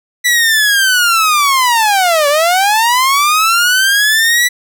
sawtooth linear two-way sweep, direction down then up, 1975.5 to 564 to 1975.5 Hz, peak -5 dBFS, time 0.24-4.49 s, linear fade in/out 20 ms, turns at 2.28 s, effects none

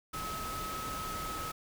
sine tone in noise, 1285 Hz, E6, 45 cents flat, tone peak -38 dBFS, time 0.13-1.52 s, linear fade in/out 10 ms, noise pink, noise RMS -41 dBFS, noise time 0.13-1.52 s, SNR 0 dB, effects none

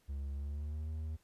triangle tone with pitch glide, 69.7 to 78.24 Hz, C#2 to D#2, +10 to +10 cents, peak -35 dBFS, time 0.08-1.17 s, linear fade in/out 20 ms, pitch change +200 cents, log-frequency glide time 0.34-0.9 s, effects pink hiss -72 dBFS RMS until 1.23 s + resampled to 32000 Hz

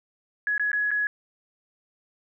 sine tone with dropouts, 1681 Hz, G#6, 20 cents sharp, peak -22 dBFS, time 0.47-1.07 s, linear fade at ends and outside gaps 1 ms, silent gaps 0.579-0.596 / 0.717-0.731 / 0.907-0.914 s, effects none

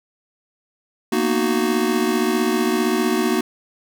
square chord, B major seventh, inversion third, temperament just, 231.5 / 246.9 / 308.7 / 370.4 Hz, A#3 / B3 / D#4 / F#4, -12 / 0 / -14 / +2 cents, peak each -23 / -27 / -24 / -22 dBFS, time 1.12-3.41 s, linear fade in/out 5 ms, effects none

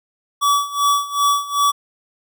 square tone with tremolo, 1144 Hz, D6, 46 cents flat, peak -13 dBFS, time 0.41-1.72 s, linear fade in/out 20 ms, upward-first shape sine, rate 2.6 Hz, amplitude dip 85%, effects none

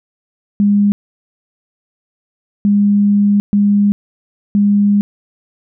sine tone bursts at uneven times, 203.7 Hz, G#3, 33 cents flat, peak -8 dBFS, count 4, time 0.6-0.92 / 2.65-3.4 / 3.53-3.92 / 4.55-5.01 s, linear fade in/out 0 ms, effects none

